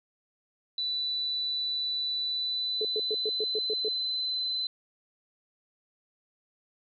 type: tone with pitch glide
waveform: sine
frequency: 3974 to 4039 Hz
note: B7 to B7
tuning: +10 to +38 cents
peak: -28 dBFS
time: 0.78-4.67 s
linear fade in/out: 2 ms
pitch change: +28 cents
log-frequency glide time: 2.22-3.63 s
type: tone bursts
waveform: sine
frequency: 431.1 Hz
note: A4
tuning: 35 cents flat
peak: -28 dBFS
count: 8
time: 2.81-3.884 s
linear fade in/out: 2 ms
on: 38 ms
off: 110 ms
effects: none